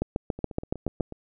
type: two click trains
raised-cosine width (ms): 2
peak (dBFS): -12 / -24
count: 8 / 7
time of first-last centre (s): 0.02-1.007 / 0.39-1.123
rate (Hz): 7.09 / 8.18
effects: none